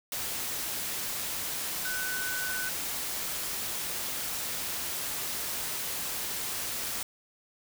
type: tone in noise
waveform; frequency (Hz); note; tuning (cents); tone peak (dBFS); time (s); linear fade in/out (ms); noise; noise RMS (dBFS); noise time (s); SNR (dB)
sine; 1503; F#6; +27; -33; 1.85-2.69; 2; white; -34; 0.12-7.03; -2
effects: none